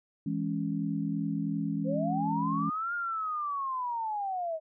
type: chord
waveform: sine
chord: C# minor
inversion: first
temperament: equal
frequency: 164.81 / 207.7 / 277.2 Hz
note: E3 / G#3 / C#4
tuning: 0 / 0 / 0 cents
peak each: -33 dBFS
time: 0.26-2.7 s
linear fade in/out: 5 ms
type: linear two-way sweep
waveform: sine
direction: up then down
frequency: 493.9 to 1424 to 622 Hz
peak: -30 dBFS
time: 1.84-4.6 s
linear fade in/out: 50 ms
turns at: 2.94 s
effects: none